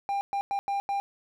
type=tone bursts at uneven times; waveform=triangle; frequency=798 Hz; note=G5; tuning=31 cents sharp; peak=-24 dBFS; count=5; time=0.09-0.21 / 0.33-0.41 / 0.51-0.59 / 0.68-0.8 / 0.89-1 s; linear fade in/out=0 ms; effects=none